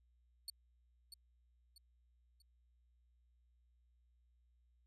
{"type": "tone with echo", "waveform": "sawtooth", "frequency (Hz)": 4435, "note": "C#8", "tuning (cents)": 0, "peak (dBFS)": -40, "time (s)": [0.48, 0.5], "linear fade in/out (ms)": 2, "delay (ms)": 640, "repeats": 3, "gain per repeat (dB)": -8, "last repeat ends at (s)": 2.42, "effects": ["added 60 Hz sine -70 dBFS peak until 4.86 s", "resampled to 32000 Hz"]}